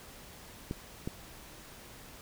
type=clicks; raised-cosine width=3 ms; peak=-21 dBFS; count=2; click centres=0.711 / 1.075 s; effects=pink hiss -51 dBFS RMS until 2.21 s

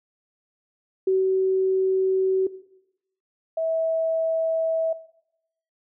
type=tone pair in turn; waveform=sine; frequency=379.1 / 649.6 Hz; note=F#4 / E5; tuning=+42 / -26 cents; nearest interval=major sixth; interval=932 cents; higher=second; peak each=-17 / -22 dBFS; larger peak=first; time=1.07-2.47 / 3.57-4.93 s; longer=first; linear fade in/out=5 ms; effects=noise-tail reverb RT60 0.8 s tail -17 dB re dry

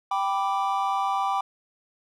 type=chord; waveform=triangle; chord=G major; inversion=none; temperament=equal; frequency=784 / 987.8 / 1174.7 Hz; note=G5 / B5 / D6; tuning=0 / 0 / 0 cents; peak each=-24 / -27 / -26 dBFS; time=0.11-1.41 s; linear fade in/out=5 ms; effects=none

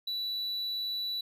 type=tone; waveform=triangle; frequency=3949 Hz; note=B7; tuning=1 cent flat; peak=-30 dBFS; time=0.07-1.21 s; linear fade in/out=5 ms; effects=none

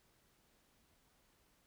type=silence; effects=pink hiss -73 dBFS RMS until 1.66 s

